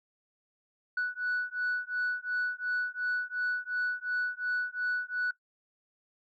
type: beating tone pair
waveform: sine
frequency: 1478 / 1480.8 Hz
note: F#6 / F#6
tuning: -2 / +1 cents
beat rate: 2.8 Hz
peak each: -31 dBFS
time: 0.97-5.31 s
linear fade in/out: 5 ms
effects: noise-tail reverb RT60 0.1 s tail -18 dB re dry + tanh soft clip ceiling -25 dBFS